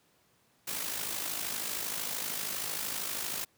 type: noise with amplitude modulation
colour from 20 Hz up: white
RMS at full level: -33 dBFS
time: 0.67-3.45 s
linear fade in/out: 10 ms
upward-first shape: sine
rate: 52.9 Hz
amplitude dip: 55%
effects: pink hiss -68 dBFS RMS until 3.57 s + high-pass 100 Hz 12 dB/octave